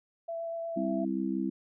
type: tone with vibrato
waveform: sine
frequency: 667 Hz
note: E5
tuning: 20 cents sharp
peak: -33 dBFS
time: 0.28-1.05 s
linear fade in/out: 10 ms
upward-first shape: sine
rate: 8.3 Hz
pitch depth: 8 cents each way
type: harmonic tone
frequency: 65.7 Hz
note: C2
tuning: 8 cents sharp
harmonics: 3 / 4 / 5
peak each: -33 / -33 / -33 dBFS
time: 0.76-1.5 s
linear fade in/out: 10 ms
effects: none